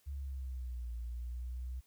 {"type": "exponential two-way sweep", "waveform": "sine", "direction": "down then up", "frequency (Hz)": [71, 58.27, 63.3], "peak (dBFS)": -38, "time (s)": [0.06, 1.81], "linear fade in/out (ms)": 20, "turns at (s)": 0.93, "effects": ["white hiss -71 dBFS RMS until 1.86 s"]}